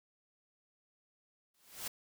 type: noise with exponential growth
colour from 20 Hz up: white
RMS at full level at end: -37 dBFS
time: 1.54-1.88 s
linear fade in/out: 5 ms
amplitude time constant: 72 ms
effects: none